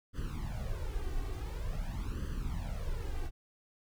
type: noise with flanger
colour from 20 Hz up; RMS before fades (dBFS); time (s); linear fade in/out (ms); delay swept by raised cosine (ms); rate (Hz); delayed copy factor
brown; -36; 0.13-3.31; 50; 0.64 to 2.64; 0.47; +0.85
effects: none